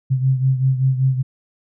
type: beating tone pair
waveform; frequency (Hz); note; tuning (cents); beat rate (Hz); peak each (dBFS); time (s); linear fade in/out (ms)
sine; 130.81 / 136.01; C3 / C#3; 0 / -33; 5.2; -15 / -21; 0.1-1.23; 20
effects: none